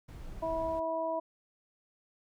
brown noise, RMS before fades -44 dBFS, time 0.08-0.8 s, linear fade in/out 10 ms
harmonic tone, 325.2 Hz, E4, 23 cents flat, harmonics 1 / 2 / 3, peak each -41 / -32 / -36 dBFS, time 0.42-1.2 s, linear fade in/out 10 ms
effects none

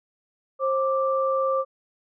sine tone pair together, 532.4 / 1174.7 Hz, C5 / D6, +30 / 0 cents, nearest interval octave + major second, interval 1370 cents, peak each -22 / -25 dBFS, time 0.59-1.65 s, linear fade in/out 50 ms, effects none

